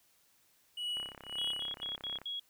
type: tone with tremolo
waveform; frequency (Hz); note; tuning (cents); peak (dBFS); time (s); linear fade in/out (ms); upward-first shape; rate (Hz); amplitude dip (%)
triangle; 2928; F#7; -19; -32; 0.77-1.84; 5; sine; 1.8; 100
type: click train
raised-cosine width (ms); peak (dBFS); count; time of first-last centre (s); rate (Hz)
0.5; -32; 43; 0.97-2.216; 33.7
type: tone bursts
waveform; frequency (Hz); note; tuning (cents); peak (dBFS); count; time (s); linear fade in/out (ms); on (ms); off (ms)
sine; 3322; G#7; 0; -36; 5; 1.38-2.396; 2; 140; 79
effects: white hiss -69 dBFS RMS until 2.49 s